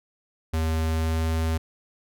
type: tone with pitch glide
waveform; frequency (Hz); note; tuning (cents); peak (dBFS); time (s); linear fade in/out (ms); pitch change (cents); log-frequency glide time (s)
square; 80.2 to 80.8; E2 to E2; -47 to -34; -23; 0.53-1.58; 10; +13; 0.85-1.29
effects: none